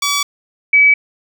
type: tone pair in turn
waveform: 10% pulse / sine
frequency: 1143 / 2286 Hz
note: D6 / D7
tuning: -47 / -47 cents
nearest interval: octave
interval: 1200 cents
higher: second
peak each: -6 dBFS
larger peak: neither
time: 0.02-0.23 / 0.73-0.94 s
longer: neither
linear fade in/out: 5 ms
effects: none